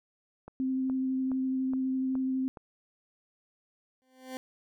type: click train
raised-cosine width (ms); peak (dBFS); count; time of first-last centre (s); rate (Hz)
1; -30; 6; 0.48-2.572; 2.39
type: tone with vibrato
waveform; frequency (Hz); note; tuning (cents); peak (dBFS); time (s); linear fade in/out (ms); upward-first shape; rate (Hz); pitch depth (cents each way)
sine; 261.6; C4; 0; -27; 0.6-2.48; 0; sine; 12; 10
type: tone with exponential growth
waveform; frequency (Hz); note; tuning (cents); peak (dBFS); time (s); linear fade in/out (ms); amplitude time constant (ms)
20% pulse; 258.7; C4; -19; -29; 4.02-4.37; 0; 76
effects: none

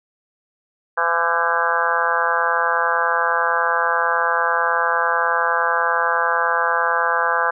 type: harmonic tone with a mistuned harmonic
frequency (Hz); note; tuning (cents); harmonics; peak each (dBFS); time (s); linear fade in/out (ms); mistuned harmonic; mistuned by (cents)
169.1; E3; +44; 3 / 4 / 5 / 6 / 7 / 8 / 9 / 10; -26 / -27 / -25 / -23 / -23 / -26 / -23 / -25; 0.97-7.51; 10; 10; -61
effects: none

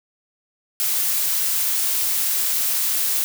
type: noise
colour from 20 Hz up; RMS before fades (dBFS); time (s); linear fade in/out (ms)
blue; -21; 0.8-3.24; 0
effects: none

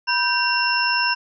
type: tone cluster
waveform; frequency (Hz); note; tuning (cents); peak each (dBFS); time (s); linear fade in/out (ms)
sine; 980 / 1559 / 2750 / 5320; B5 / G6 / F7 / E8; -14 / -10 / -27 / +15; -23; 0.07-1.15; 20
effects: none

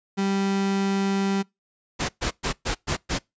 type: tone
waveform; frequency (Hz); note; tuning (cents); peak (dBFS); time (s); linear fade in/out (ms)
35% pulse; 196; G3; 0; -20; 0.17-1.43; 20
type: noise bursts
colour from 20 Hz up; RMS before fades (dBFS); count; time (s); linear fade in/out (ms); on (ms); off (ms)
pink; -25; 6; 1.99-3.19; 20; 100; 120
effects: noise-tail reverb RT60 0.2 s tail -25 dB re dry + resampled to 16000 Hz

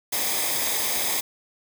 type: noise with comb filter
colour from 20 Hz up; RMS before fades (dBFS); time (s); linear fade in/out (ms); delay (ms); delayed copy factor
white; -25; 0.12-1.21; 10; 0.7; -0.6
effects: none

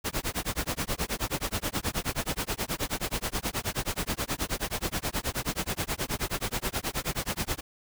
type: noise with tremolo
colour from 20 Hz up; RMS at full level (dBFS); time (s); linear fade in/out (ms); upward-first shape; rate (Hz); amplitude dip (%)
pink; -28; 0.04-7.61; 20; sine; 9.4; 100
effects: none

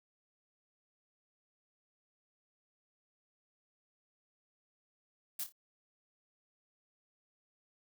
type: noise with echo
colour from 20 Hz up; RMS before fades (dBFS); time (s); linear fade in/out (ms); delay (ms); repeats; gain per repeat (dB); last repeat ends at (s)
blue; -38; 5.39-5.44; 5; 28; 3; -9; 5.524
effects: none

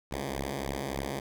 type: beating tone pair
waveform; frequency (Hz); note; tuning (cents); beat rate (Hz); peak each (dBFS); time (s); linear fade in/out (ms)
5% pulse; 67.1 / 70.5; C2 / C#2; +44 / +30; 3.4; -24; 0.11-1.2; 5
effects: none

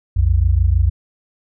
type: tone pair together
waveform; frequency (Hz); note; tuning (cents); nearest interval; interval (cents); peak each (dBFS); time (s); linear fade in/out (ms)
sine; 60.96 / 87.31; B1 / F2; -22 / 0; tritone; 622; -14; 0.16-0.9; 10
effects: none

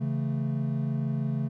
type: chord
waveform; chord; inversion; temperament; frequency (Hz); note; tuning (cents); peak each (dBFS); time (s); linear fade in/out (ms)
triangle; A major; first; equal; 138.59 / 164.81 / 220; C#3 / E3 / A3; 0 / 0 / 0; -26 / -32 / -30; 0-1.49; 20
effects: none

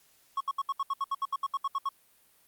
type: tone bursts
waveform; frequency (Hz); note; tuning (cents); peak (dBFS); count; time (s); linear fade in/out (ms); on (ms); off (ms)
triangle; 1100; C#6; -14; -25; 15; 0.37-1.89; 5; 36; 70
effects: white hiss -64 dBFS RMS until 2.47 s + Opus 48 kbps

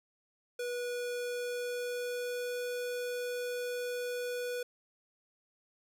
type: tone with pitch glide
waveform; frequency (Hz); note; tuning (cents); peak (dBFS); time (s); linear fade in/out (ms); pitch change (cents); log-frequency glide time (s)
square; 487.3 to 490.7; B4 to B4; -23 to -11; -35; 0.59-4.63; 5; +12; 1.15-2.64
effects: none

